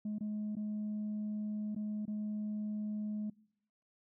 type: tone with dropouts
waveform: sine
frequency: 211.2 Hz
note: G#3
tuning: 29 cents sharp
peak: -33 dBFS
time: 0.05-3.3 s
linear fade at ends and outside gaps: 5 ms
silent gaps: 0.185-0.207 / 0.554-0.566 / 1.749-1.761 / 2.055-2.078 s
effects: noise-tail reverb RT60 0.8 s tail -25 dB re dry + tanh soft clip ceiling -33 dBFS